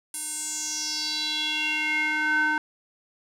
square tone with band-pass filter sweep, 306 Hz, D#4, 29 cents flat, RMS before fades -27 dBFS, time 0.14-2.58 s, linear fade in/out 2 ms, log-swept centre 9900 to 1300 Hz, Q 4.8, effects none

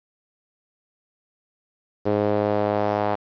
sawtooth tone with band-pass filter sweep, 103.9 Hz, G#2, 1 cent sharp, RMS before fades -22 dBFS, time 2.05-3.16 s, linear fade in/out 20 ms, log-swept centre 460 to 760 Hz, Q 2, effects resampled to 11025 Hz + 8-bit

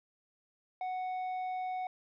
sine tone with tanh clipping, 740 Hz, F#5, in tune, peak -35 dBFS, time 0.81-1.87 s, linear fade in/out 2 ms, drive 6 dB, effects none

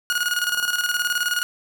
sawtooth tone with tremolo, 1443 Hz, F#6, 44 cents flat, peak -15 dBFS, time 0.1-1.43 s, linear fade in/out 0 ms, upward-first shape square, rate 19 Hz, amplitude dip 60%, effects 7-bit

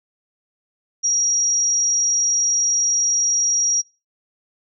sine tone, 5690 Hz, F8, 31 cents sharp, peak -16 dBFS, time 1.03-3.82 s, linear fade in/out 20 ms, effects noise-tail reverb RT60 0.3 s tail -24 dB re dry

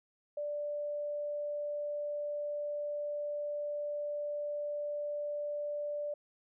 sine tone, 587.3 Hz, D5, in tune, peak -34 dBFS, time 0.37-6.14 s, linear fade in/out 5 ms, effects none

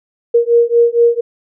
sine beating tone pair, 468.3 / 472.6 Hz, A#4 / A#4, +8 / +24 cents, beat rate 4.3 Hz, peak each -11 dBFS, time 0.34-1.21 s, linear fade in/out 10 ms, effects none

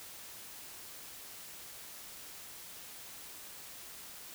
silence, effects white hiss -49 dBFS RMS until 4.34 s

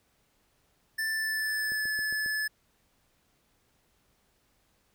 square tone with pitch glide, 1768 to 1726.6 Hz, A6 to A6, +8 to -33 cents, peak -29 dBFS, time 0.98-2.48 s, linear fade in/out 10 ms, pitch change -41 cents, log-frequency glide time 1.09-1.87 s
click train, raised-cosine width 2 ms, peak -34 dBFS, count 5, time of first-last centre 1.72-2.261 s, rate 7.39 Hz
effects pink hiss -70 dBFS RMS until 4.94 s

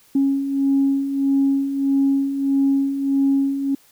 sine beating tone pair, 273.5 / 275.1 Hz, C#4 / C#4, -23 / -13 cents, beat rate 1.6 Hz, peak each -23 / -16 dBFS, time 0.15-3.75 s, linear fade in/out 5 ms, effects tanh soft clip ceiling -9 dBFS + white hiss -54 dBFS RMS until 3.91 s

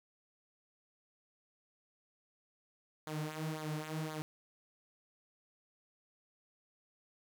sawtooth tone with flanger, 155.3 Hz, D#3, 3 cents flat, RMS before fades -40 dBFS, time 3.07-4.22 s, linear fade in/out 0 ms, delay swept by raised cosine 0.36 to 6.26 ms, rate 1.9 Hz, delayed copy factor -0.75, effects none

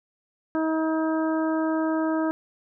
harmonic tone, 318.2 Hz, D#4, 39 cents sharp, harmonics 1 / 2 / 3 / 4 / 5, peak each -23 / -29 / -33 / -35 / -37 dBFS, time 0.55-2.31 s, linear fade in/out 0 ms, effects none

